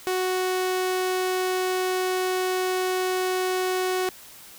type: tone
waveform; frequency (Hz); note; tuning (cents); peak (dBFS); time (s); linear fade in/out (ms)
sawtooth; 370; F#4; 0; -19; 0.07-4.09; 0
effects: white hiss -46 dBFS RMS until 4.58 s